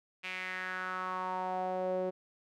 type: tone with band-pass filter sweep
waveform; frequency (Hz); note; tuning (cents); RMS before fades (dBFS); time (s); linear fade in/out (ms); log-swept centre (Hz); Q
sawtooth; 184.9; F#3; -1; -36; 0.23-2.11; 20; 2500 to 470; 4.1
effects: none